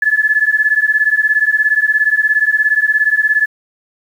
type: beating tone pair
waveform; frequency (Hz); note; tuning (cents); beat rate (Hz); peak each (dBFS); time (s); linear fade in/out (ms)
sine; 1714 / 1731; A6 / A6; -46 / -29; 17; -13; 0.02-3.46; 5
effects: 7-bit